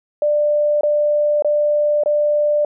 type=tone bursts; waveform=sine; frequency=593 Hz; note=D5; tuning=17 cents sharp; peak=-13 dBFS; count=4; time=0.22-2.649 s; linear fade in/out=2 ms; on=590 ms; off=23 ms; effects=none